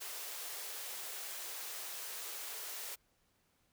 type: high-pass noise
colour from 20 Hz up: white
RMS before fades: -44 dBFS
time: 0-2.96 s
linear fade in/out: 20 ms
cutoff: 370 Hz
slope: 48 dB/octave
effects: pink hiss -75 dBFS RMS until 3.72 s